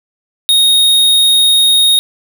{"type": "tone", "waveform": "square", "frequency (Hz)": 3729, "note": "A#7", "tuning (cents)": 0, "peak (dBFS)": -7, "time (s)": [0.49, 1.99], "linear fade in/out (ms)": 0, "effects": []}